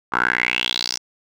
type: tone with band-pass filter sweep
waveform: 10% pulse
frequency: 61 Hz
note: B1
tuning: 21 cents flat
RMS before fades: -22 dBFS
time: 0.12-0.98 s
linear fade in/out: 10 ms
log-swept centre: 1200 to 5700 Hz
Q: 5.9
effects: none